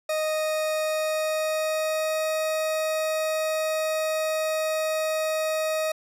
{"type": "tone with pitch glide", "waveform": "40% pulse", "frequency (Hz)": [622.3, 628.4], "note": ["D#5", "D#5"], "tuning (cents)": [0, 17], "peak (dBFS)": -23, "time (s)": [0.09, 5.92], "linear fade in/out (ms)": 5, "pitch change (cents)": 17, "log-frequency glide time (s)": [0.81, 2.24], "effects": ["resampled to 32000 Hz"]}